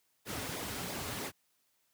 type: noise with flanger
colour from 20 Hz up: pink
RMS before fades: -39 dBFS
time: 0.25-1.32 s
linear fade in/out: 50 ms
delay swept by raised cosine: 0.67 to 6.07 ms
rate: 3 Hz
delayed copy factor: -0.65
effects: white hiss -75 dBFS RMS until 1.93 s + high-pass 80 Hz 12 dB/octave